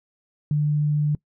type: tone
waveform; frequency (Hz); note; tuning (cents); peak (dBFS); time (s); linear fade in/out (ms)
sine; 148.8; D3; +23; -18; 0.51-1.15; 2
effects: noise-tail reverb RT60 0.1 s tail -22 dB re dry